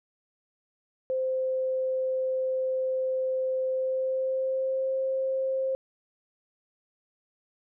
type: tone with pitch glide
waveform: sine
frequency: 520 to 529.1 Hz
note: C5 to C5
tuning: -11 to +19 cents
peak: -25 dBFS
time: 1.1-5.75 s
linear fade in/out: 0 ms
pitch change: +30 cents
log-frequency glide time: 3.7-4.94 s
effects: none